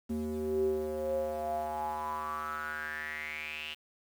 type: tone with band-pass filter sweep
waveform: square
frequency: 76.6 Hz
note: D#2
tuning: 27 cents flat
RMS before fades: -35 dBFS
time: 0.09-3.75 s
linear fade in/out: 20 ms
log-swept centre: 270 to 2900 Hz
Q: 8.4
effects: 9-bit